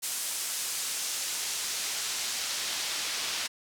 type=noise with band-pass filter sweep; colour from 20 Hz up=pink; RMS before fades=-33 dBFS; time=0.02-3.48 s; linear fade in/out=20 ms; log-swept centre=8900 to 4300 Hz; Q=0.84; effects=none